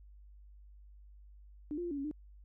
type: tone with pitch steps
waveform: sine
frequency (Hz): 297.2 / 350.2 / 346.6 / 285.5 / 276.5 / 302.5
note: D4 / F4 / F4 / D4 / C#4 / D#4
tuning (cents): +21 / +5 / -13 / -49 / -4 / -49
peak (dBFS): -35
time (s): 1.71-2.112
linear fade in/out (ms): 0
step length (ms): 67
effects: added 50 Hz sine -53 dBFS peak until 2.44 s